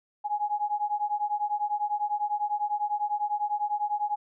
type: beating tone pair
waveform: sine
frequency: 828 / 838 Hz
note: G#5 / G#5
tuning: -5 / +15 cents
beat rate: 10 Hz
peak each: -29 dBFS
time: 0.24-4.16 s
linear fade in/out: 20 ms
effects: none